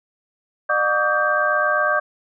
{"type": "tone cluster", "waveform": "sine", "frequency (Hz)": [604, 720, 1143, 1231, 1577], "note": ["D5", "F#5", "D6", "D#6", "G6"], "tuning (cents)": [48, -47, -47, -19, 10], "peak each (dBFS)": [-22, -28, -22, -26, -20], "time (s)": [0.69, 2], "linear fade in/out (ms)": 10, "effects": []}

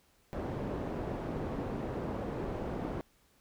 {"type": "low-pass noise", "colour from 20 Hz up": "white", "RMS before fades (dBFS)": -37, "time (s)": [0.33, 3.01], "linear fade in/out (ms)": 0, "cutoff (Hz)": 480, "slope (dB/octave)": 12, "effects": ["pink hiss -68 dBFS RMS until 3.4 s"]}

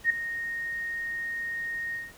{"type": "tone with ADSR envelope", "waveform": "sine", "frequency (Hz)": 1858, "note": "A#6", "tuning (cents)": -6, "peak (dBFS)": -17, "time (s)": [0.04, 2.13], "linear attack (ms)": 60, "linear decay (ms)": 6, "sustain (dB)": -13, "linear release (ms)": 190, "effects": ["pink hiss -52 dBFS RMS until 2.17 s"]}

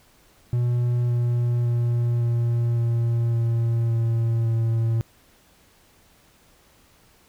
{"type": "tone with pitch steps", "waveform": "triangle", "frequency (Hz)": [121.2, 120.15, 119.12, 118.09, 117.07, 116.06, 115.06, 114.07], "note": ["B2", "B2", "A#2", "A#2", "A#2", "A#2", "A#2", "A#2"], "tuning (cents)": [-32, -47, 38, 23, 8, -7, -22, -37], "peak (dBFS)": -17, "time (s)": [0.53, 5.01], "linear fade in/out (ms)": 0, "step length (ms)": 560, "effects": ["pink hiss -57 dBFS RMS until 7.28 s"]}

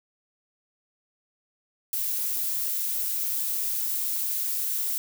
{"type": "noise", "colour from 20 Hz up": "violet", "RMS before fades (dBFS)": -28, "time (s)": [1.93, 4.98], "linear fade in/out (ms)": 0, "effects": []}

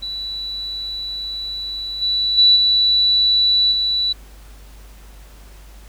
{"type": "tone with level steps", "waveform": "sine", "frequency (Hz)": 3951, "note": "B7", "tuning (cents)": 0, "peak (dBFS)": [-24, -16, -8, -12, -16], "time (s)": [0.02, 4.13], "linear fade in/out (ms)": 10, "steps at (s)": [2.01, 2.37, 2.55, 3.71], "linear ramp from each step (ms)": 20, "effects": ["added 50 Hz sine -39 dBFS peak until 5.88 s", "pink hiss -48 dBFS RMS until 5.88 s"]}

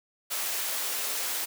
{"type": "high-pass noise", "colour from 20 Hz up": "white", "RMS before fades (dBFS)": -31, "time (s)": [0.3, 1.46], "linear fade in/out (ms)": 20, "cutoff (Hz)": 400, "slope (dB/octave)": 12, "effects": []}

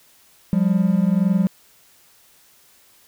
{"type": "tone pair together", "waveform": "triangle", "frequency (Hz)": [177.7, 199.38], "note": ["F3", "G3"], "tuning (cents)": [30, 30], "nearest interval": "major second", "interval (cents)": 200, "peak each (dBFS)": -16, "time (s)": [0.53, 1.47], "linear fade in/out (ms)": 0, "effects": ["white hiss -54 dBFS RMS until 3.07 s"]}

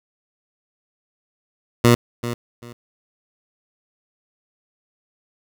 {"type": "tone with echo", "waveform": "15% pulse", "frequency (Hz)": 119.4, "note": "A#2", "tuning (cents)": 42, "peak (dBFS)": -4, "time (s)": [1.84, 1.95], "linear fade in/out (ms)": 5, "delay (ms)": 390, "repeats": 2, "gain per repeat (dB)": -13, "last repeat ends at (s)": 2.73, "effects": []}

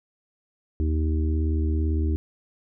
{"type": "harmonic tone with a mistuned harmonic", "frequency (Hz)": 77.78, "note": "D#2", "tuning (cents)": 0, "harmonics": [1, 3, 4, 5], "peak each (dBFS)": [-21, -34, -31, -36], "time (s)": [0.8, 2.16], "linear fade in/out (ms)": 0, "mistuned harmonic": 1, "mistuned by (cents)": -17, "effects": []}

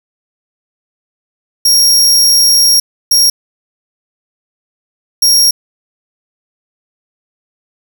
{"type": "tone bursts at uneven times", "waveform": "sawtooth", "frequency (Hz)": 5588, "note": "F8", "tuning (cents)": 0, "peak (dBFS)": -3, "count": 3, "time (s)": [[1.65, 2.8], [3.11, 3.3], [5.22, 5.51]], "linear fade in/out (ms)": 5, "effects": ["7-bit"]}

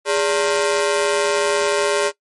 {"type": "ring-modulated tone", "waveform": "sawtooth", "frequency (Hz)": 493.9, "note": "B4", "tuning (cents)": 0, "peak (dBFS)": -9, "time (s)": [0.05, 2.12], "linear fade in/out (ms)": 50, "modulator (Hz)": 83.1, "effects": ["noise-tail reverb RT60 0.1 s tail -20 dB re dry", "MP3 48 kbps"]}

